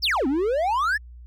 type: exponential two-way sweep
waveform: triangle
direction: down then up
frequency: 5750 to 251.5 to 1825 Hz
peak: -18 dBFS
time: 0.02-0.98 s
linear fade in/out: 20 ms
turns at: 0.27 s
effects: added 60 Hz sine -40 dBFS peak until 1.26 s